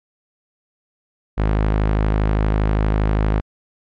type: tone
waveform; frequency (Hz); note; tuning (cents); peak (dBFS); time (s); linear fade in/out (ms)
sawtooth; 52.5; G#1; +19; -11; 1.37-3.41; 20
effects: low-pass 2000 Hz 12 dB/octave + MP3 96 kbps